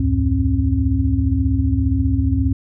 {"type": "tone cluster", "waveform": "sine", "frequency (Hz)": [68.1, 83.1, 105, 267.6], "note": ["C#2", "E2", "G#2", "C4"], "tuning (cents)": [-30, 15, 19, 39], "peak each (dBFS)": -20, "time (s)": [0, 2.53], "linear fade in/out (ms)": 5, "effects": []}